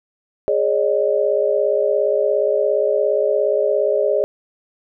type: chord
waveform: sine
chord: Ab suspended fourth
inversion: none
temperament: equal with one note detuned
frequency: 415.3 / 554.4 / 611.6 Hz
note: Ab4 / Db5 / Eb5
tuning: 0 / 0 / -30 cents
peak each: -19 dBFS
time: 0.48-4.24 s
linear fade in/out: 0 ms
effects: none